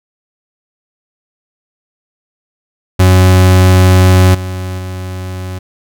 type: tone with level steps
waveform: 40% pulse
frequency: 92.5 Hz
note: F#2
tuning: in tune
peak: -3 / -17 / -19 dBFS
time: 2.99-5.59 s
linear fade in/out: 10 ms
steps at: 4.34 / 4.78 s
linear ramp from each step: 10 ms
effects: none